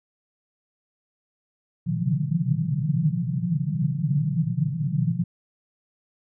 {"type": "band-pass noise", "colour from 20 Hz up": "white", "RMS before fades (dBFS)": -24, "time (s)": [1.86, 5.24], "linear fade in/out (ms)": 10, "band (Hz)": [120, 180], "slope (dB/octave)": 96, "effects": []}